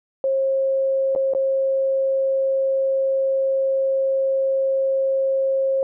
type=tone with dropouts; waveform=sine; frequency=537 Hz; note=C5; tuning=45 cents sharp; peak=-17 dBFS; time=0.24-5.83 s; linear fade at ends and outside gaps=1 ms; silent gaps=1.151-1.16 / 1.336-1.349 s; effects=none